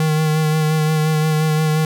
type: tone with vibrato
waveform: square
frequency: 155.5 Hz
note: D#3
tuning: 1 cent flat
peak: -15 dBFS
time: 0-1.85 s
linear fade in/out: 2 ms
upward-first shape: sine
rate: 5.7 Hz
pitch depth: 23 cents each way
effects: none